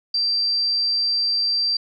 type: tone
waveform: sine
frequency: 4699 Hz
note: D8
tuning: in tune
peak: -18 dBFS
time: 0.14-1.77 s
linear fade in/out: 5 ms
effects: none